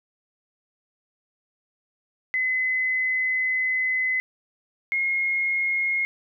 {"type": "tone pair in turn", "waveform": "sine", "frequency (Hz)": [2030, 2151], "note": ["B6", "C7"], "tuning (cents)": [47, 47], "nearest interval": "minor second", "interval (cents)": 100, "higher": "second", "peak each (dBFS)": -21, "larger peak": "neither", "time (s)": [[2.34, 4.2], [4.92, 6.05]], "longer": "first", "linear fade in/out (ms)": 0, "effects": []}